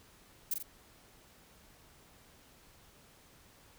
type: noise with echo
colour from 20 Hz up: violet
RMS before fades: -32 dBFS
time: 0.51-0.54 s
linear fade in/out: 5 ms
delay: 44 ms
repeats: 2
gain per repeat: -5 dB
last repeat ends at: 0.628 s
effects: pink hiss -61 dBFS RMS until 3.78 s